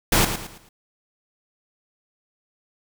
pink noise with echo, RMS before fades -17 dBFS, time 0.12-0.25 s, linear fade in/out 5 ms, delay 110 ms, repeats 4, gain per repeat -9 dB, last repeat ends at 0.69 s, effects none

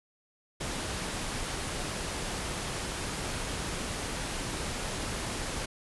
pink low-pass noise, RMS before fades -35 dBFS, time 0.6-5.66 s, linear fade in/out 10 ms, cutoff 11000 Hz, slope 96 dB/octave, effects none

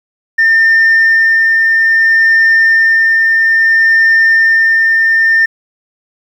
sine tone with tremolo, 1805 Hz, A6, 44 cents sharp, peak -3 dBFS, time 0.38-5.46 s, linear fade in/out 10 ms, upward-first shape sine, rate 0.6 Hz, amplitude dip 25%, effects tanh soft clip ceiling -3 dBFS + 7-bit

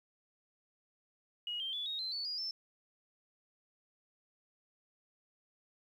sine tone with pitch steps, 2895 / 3157 / 3443 / 3754 / 4094 / 4465 / 4869 / 5309 Hz, F#7 / G7 / A7 / A#7 / C8 / C#8 / D#8 / E8, -38 / +12 / -38 / +11 / -38 / +12 / -38 / +11 cents, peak -36 dBFS, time 1.47-2.51 s, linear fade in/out 2 ms, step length 130 ms, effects 11-bit

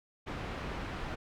pink low-pass noise, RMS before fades -39 dBFS, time 0.26-1.16 s, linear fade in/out 20 ms, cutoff 2500 Hz, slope 12 dB/octave, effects none

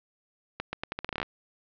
accelerating click train, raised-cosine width 0.3 ms, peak -15 dBFS, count 13, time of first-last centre 0.6-1.23 s, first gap 130 ms, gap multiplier 0.81, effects low-pass 4000 Hz 12 dB/octave

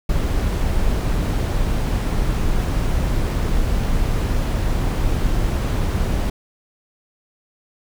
brown noise, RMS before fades -19 dBFS, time 0.09-6.3 s, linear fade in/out 5 ms, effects none

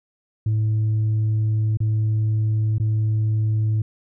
sine tone with dropouts, 108.6 Hz, A2, 22 cents flat, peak -15 dBFS, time 0.46-3.82 s, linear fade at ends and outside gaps 5 ms, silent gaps 1.772-1.803 / 2.783-2.799 s, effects tanh soft clip ceiling -16 dBFS

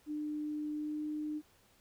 sine tone with pitch glide, 300.6 to 302.9 Hz, D4 to D#4, +40 to -46 cents, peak -35 dBFS, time 0.06-1.42 s, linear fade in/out 50 ms, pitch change +14 cents, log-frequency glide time 0.73-1.02 s, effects pink hiss -67 dBFS RMS until 1.8 s

